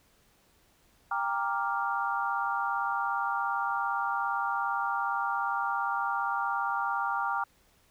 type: chord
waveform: sine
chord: G minor seventh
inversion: none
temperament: equal with one note detuned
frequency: 794.9 / 932.3 / 1174.7 / 1396.9 Hz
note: G5 / Bb5 / D6 / F6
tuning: +24 / 0 / 0 / 0 cents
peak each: -33 dBFS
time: 1.11-7.44 s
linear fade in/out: 5 ms
effects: pink hiss -65 dBFS RMS until 7.9 s